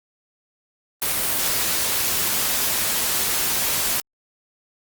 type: noise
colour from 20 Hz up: white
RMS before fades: -22 dBFS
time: 1.02-4 s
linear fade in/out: 0 ms
effects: Opus 32 kbps